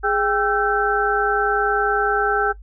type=tone cluster; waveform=sine; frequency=415.1 / 794 / 1335 / 1543 Hz; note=G#4 / G5 / E6 / G6; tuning=-1 / +22 / +22 / -28 cents; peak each=-22 dBFS; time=0.03-2.53 s; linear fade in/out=20 ms; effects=noise-tail reverb RT60 0.1 s tail -19 dB re dry + added 50 Hz sine -37 dBFS peak until 2.62 s